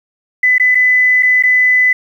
sine tone with dropouts, 2004 Hz, B6, 25 cents sharp, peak -7 dBFS, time 0.43-1.93 s, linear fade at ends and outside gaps 5 ms, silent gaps 0.582-0.598 / 0.748-0.752 / 1.226-1.23 / 1.426-1.435 s, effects 7-bit

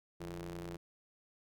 sawtooth ring-modulated tone, 89 Hz, F2, 33 cents sharp, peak -35 dBFS, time 0.2-0.77 s, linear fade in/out 10 ms, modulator 251 Hz, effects none

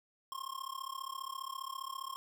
square tone with amplitude modulation, 1071 Hz, C6, 40 cents sharp, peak -37 dBFS, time 0.32-2.16 s, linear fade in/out 0 ms, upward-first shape sine, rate 34.9 Hz, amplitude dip 95%, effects 12-bit

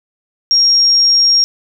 sine tone, 5580 Hz, F8, 2 cents flat, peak -7 dBFS, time 0.51-1.44 s, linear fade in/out 0 ms, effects none

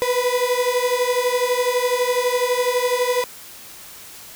35% pulse beating tone pair, 489 / 501 Hz, B4 / B4, -17 / +25 cents, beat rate 12 Hz, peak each -19 dBFS, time 0.02-3.24 s, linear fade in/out 0 ms, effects white hiss -40 dBFS RMS until 4.35 s

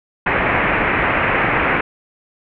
white low-pass noise, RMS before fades -17 dBFS, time 0.26-1.81 s, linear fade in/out 5 ms, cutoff 2400 Hz, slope 48 dB/octave, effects none

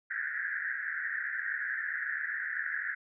white band-pass noise, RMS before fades -35 dBFS, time 0.1-2.95 s, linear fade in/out 10 ms, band 1500 to 1900 Hz, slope 96 dB/octave, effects none

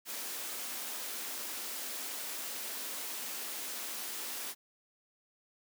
white high-pass noise, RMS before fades -40 dBFS, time 0.05-4.55 s, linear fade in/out 50 ms, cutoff 210 Hz, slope 48 dB/octave, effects none

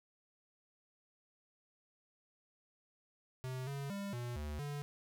square tone with pitch steps, 129 / 139.6 / 199.6 / 121.1 / 74.4 / 144.8 Hz, C3 / C#3 / G3 / B2 / D2 / D3, -24 / +13 / +32 / -34 / +23 / -24 cents, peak -40 dBFS, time 3.44-4.82 s, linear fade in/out 0 ms, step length 230 ms, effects none

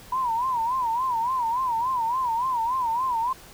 sine tone with vibrato, 973 Hz, B5, 26 cents flat, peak -22 dBFS, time 0.12-3.33 s, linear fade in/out 5 ms, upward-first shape sine, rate 3.5 Hz, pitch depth 140 cents each way, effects pink hiss -47 dBFS RMS until 3.53 s

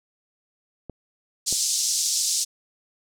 clicks, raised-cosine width 2 ms, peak -22 dBFS, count 2, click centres 0.897 / 1.526 s
white band-pass noise, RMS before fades -24 dBFS, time 1.46-2.45 s, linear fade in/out 20 ms, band 4700 to 7900 Hz, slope 24 dB/octave
effects none

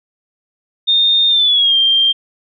sine tone with pitch glide, 3652 to 3179 Hz, A#7 to G7, -36 to +24 cents, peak -9 dBFS, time 0.87-2.13 s, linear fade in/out 20 ms, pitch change -240 cents, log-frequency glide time 1.29-1.76 s, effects none

